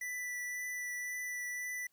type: tone with vibrato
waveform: square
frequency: 1975.5 Hz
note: B6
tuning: in tune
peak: -38 dBFS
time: 0.01-1.87 s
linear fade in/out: 5 ms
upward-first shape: triangle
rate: 1.9 Hz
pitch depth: 12 cents each way
effects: white hiss -75 dBFS RMS until 1.92 s